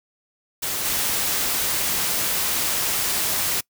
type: noise with level steps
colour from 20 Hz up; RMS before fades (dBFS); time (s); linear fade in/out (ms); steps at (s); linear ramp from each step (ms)
white; -26 / -23; 0.62-3.61; 10; 0.84; 20
effects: noise-tail reverb RT60 0.1 s tail -24 dB re dry